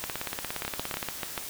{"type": "two click trains", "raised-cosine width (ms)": 0.3, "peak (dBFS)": [-15, -14], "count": [18, 6], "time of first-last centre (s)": [[0.04, 1.028], [0.65, 1.378]], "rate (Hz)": [17.2, 6.87], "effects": ["white hiss -39 dBFS RMS until 1.49 s"]}